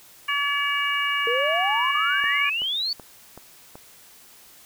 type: harmonic tone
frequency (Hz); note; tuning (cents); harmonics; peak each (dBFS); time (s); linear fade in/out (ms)
570; C#5; +48; 2 / 3 / 4 / 5; -27 / -27 / -27 / -27; 0.28-2.5; 10
type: exponential sweep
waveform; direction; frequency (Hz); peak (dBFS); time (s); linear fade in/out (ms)
sine; up; 455.4 to 4579; -23; 1.27-2.93; 2
type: click train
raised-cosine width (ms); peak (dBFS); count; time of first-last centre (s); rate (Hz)
1; -26; 5; 2.24-3.755; 2.64
effects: white hiss -50 dBFS RMS until 4.65 s